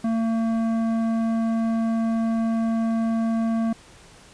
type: tone with tanh clipping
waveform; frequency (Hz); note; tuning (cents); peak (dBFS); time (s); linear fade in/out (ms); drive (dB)
sine; 226.3; A3; +49; -22; 0.04-3.73; 5; 12
effects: pink hiss -49 dBFS RMS until 4.33 s + resampled to 22050 Hz